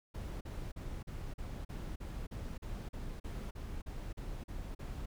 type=noise bursts; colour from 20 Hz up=brown; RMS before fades=-42 dBFS; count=16; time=0.14-5.06 s; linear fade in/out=10 ms; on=270 ms; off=40 ms; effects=none